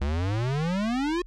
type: exponential sweep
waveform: square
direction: up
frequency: 67 to 365 Hz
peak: -25 dBFS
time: 0.01-1.22 s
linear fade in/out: 5 ms
effects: added 40 Hz sine -42 dBFS peak until 1.26 s + low-pass 5000 Hz 12 dB/octave